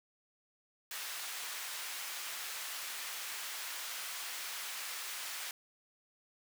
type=high-pass noise; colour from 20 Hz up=pink; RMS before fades=-42 dBFS; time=0.91-5.51 s; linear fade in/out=2 ms; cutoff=1400 Hz; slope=12 dB/octave; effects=none